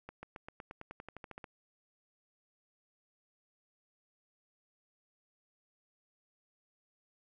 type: accelerating click train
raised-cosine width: 0.5 ms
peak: -30 dBFS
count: 15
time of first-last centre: 0.09-1.442 s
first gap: 140 ms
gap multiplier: 0.94
effects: none